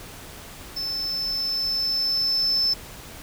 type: tone with level ramp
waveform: triangle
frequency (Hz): 5274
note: E8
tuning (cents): 0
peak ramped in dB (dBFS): -25 to -16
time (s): 0.76-2.74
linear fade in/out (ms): 10
effects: tanh soft clip ceiling -15 dBFS + pink hiss -41 dBFS RMS until 3.22 s